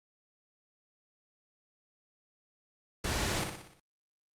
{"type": "noise with echo", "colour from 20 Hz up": "pink", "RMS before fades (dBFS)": -33, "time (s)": [3.04, 3.44], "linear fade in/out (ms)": 5, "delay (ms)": 60, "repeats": 6, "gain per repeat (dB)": -5, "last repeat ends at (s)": 3.8, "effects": ["low-pass 10000 Hz 12 dB/octave", "Opus 48 kbps"]}